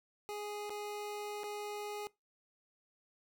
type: tone with dropouts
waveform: 25% pulse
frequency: 415.3 Hz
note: G#4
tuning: in tune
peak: -36 dBFS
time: 0.29-2.07 s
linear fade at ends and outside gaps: 0 ms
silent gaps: 0.695-0.703 / 1.434-1.44 s
effects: noise-tail reverb RT60 0.2 s tail -21 dB re dry